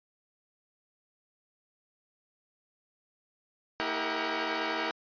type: tone cluster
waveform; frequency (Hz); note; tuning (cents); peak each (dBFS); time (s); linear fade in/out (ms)
10% pulse; 227.6 / 322.2 / 400.3 / 466.2 / 754; A#3 / E4 / G4 / A#4 / F#5; -41 / -39 / +36 / 0 / +32; -34 / -25 / -29 / -28 / -29; 3.8-4.91; 0
effects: resampled to 11025 Hz